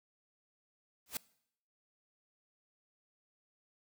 white noise with exponential growth, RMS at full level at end -33 dBFS, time 1.06-1.17 s, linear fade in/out 2 ms, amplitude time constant 22 ms, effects noise-tail reverb RT60 0.7 s tail -22 dB re dry

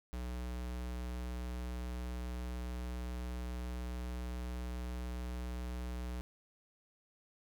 square tone, 61.2 Hz, B1, 15 cents flat, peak -39 dBFS, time 0.13-6.21 s, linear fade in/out 0 ms, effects none

